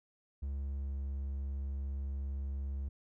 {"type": "tone with pitch glide", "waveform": "triangle", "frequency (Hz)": [69.3, 68.7], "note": ["C#2", "C#2"], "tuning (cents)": [0, -15], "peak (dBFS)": -33, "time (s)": [0.42, 2.89], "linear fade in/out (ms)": 10, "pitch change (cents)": -15, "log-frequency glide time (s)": [0.6, 0.98], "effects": []}